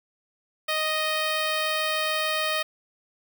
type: tone with notch filter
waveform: 5% pulse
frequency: 622.3 Hz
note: D#5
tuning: in tune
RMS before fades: -26 dBFS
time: 0.68-2.63 s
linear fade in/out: 10 ms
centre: 6700 Hz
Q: 0.61
effects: none